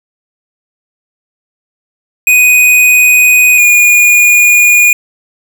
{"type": "tone pair in turn", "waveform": "square", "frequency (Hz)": [2491, 2440], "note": ["D#7", "D#7"], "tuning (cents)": [1, -34], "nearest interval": "unison", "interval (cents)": 35, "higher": "first", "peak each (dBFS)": -4, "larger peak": "neither", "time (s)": [[2.27, 3.58], [3.58, 4.93]], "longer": "second", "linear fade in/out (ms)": 2, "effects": []}